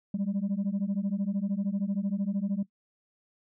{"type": "beating tone pair", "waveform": "sine", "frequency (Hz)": [192.3, 205.3], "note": ["G3", "G#3"], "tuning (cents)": [-33, -20], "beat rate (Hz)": 13, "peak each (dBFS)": -28, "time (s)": [0.14, 2.63], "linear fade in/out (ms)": 5, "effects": ["noise-tail reverb RT60 0.1 s tail -19 dB re dry", "tanh soft clip ceiling -24 dBFS"]}